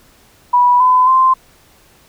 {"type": "tone with pitch steps", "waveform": "sine", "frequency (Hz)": [980, 1010.5, 1041.9], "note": ["B5", "B5", "C6"], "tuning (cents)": [-14, 39, -8], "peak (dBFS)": -7, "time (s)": [0.53, 1.34], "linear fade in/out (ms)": 10, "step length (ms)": 270, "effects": ["pink hiss -49 dBFS RMS until 2.08 s"]}